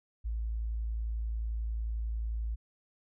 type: tone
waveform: sine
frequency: 55.6 Hz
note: A1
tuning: 19 cents sharp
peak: -31 dBFS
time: 0.24-2.56 s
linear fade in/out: 20 ms
effects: none